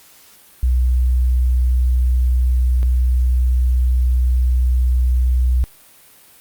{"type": "tone pair in turn", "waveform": "sine", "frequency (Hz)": [62.3, 62.3], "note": ["B1", "B1"], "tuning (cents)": [16, 16], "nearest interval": "unison", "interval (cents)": 0, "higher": "neither", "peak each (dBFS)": -12, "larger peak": "neither", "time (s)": [[0.63, 2.83], [2.83, 5.64]], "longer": "second", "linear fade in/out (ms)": 0, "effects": ["white hiss -47 dBFS RMS until 6.4 s", "Opus 48 kbps"]}